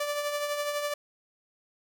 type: tone with tremolo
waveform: sawtooth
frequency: 585 Hz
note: D5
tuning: 7 cents flat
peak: -23 dBFS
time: 0-0.94 s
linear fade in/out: 5 ms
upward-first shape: triangle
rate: 12 Hz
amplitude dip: 50%
effects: none